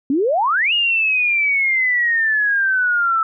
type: exponential two-way sweep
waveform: sine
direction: up then down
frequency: 256.8 to 2880 to 1311 Hz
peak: -14 dBFS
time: 0.1-3.23 s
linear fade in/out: 2 ms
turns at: 0.73 s
effects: none